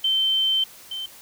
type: tone pair in turn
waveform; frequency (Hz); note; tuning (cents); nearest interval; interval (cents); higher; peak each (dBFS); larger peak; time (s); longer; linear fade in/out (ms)
sine; 3100 / 3100; G7 / G7; -20 / -20; unison; 0; neither; -18 / -28; first; 0.04-0.64 / 0.91-1.06; first; 5
effects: white hiss -46 dBFS RMS until 1.21 s